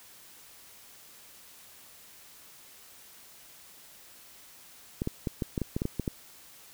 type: clicks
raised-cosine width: 3 ms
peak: -16 dBFS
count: 11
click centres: 5.019 / 5.074 / 5.272 / 5.422 / 5.578 / 5.617 / 5.765 / 5.819 / 5.854 / 5.997 / 6.078 s
effects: white hiss -53 dBFS RMS until 6.73 s